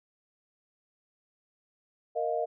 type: chord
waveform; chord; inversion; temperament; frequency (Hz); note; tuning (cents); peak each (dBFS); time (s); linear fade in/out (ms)
sine; Bb suspended fourth; none; equal with one note detuned; 466.2 / 622.3 / 702.1; Bb4 / Eb5 / F5; 0 / 0 / +9; -32 / -31 / -32; 2.15-2.46; 20
effects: none